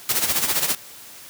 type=noise with tremolo; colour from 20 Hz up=white; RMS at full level=-19 dBFS; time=0.09-0.75 s; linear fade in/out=2 ms; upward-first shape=sine; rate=15 Hz; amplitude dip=65%; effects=white hiss -42 dBFS RMS until 1.29 s + high-pass 60 Hz 12 dB/octave